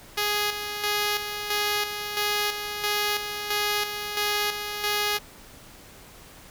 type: tone with tremolo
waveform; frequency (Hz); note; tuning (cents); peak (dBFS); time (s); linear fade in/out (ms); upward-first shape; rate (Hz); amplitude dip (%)
5% pulse; 415.3; G#4; 0; -12; 0.17-5.19; 10; square; 1.5; 55
effects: pink hiss -48 dBFS RMS until 6.5 s